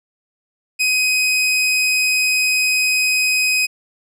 sawtooth tone, 2515 Hz, D#7, 18 cents sharp, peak -11 dBFS, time 0.79-3.67 s, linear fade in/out 20 ms, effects low-pass 12000 Hz 12 dB/octave

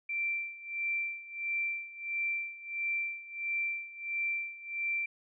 sine tone with tremolo, 2350 Hz, D7, 1 cent sharp, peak -29 dBFS, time 0.09-5.06 s, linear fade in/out 5 ms, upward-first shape sine, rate 1.5 Hz, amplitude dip 85%, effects none

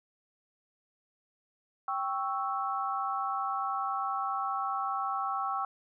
sine chord, C# diminished, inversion second, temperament equal, 784 / 1108.7 / 1318.5 Hz, G5 / C#6 / E6, 0 / 0 / 0 cents, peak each -34 dBFS, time 1.88-5.65 s, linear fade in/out 2 ms, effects none

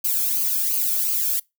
violet noise with flanger, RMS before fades -22 dBFS, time 0.04-1.4 s, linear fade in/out 10 ms, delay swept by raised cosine 0.54 to 1.06 ms, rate 2.8 Hz, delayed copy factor -0.8, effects noise-tail reverb RT60 0.2 s tail -24 dB re dry

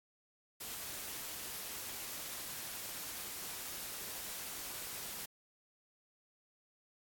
white noise, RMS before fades -44 dBFS, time 0.6-5.26 s, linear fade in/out 10 ms, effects AAC 64 kbps

